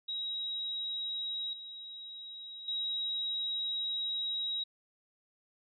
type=tone with level steps; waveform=sine; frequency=3828 Hz; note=A#7; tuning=45 cents sharp; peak=-34 / -43 / -32 dBFS; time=0.08-4.64 s; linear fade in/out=10 ms; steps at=1.53 / 2.68 s; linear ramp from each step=2 ms; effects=none